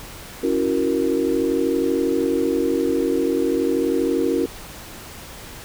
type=chord; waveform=sine; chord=F# dominant seventh; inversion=second; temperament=equal; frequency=277.2 / 329.6 / 370 / 466.2 Hz; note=C#4 / E4 / F#4 / A#4; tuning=0 / 0 / 0 / 0 cents; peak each=-23 dBFS; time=0.43-4.46 s; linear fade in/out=5 ms; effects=pink hiss -38 dBFS RMS until 5.64 s